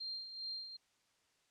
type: tone with tremolo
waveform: sine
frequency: 4186 Hz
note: C8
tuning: in tune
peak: -39 dBFS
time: 0-0.77 s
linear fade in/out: 10 ms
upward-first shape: sine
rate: 2.5 Hz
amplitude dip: 60%
effects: white hiss -75 dBFS RMS until 1.5 s + low-pass 7000 Hz 12 dB/octave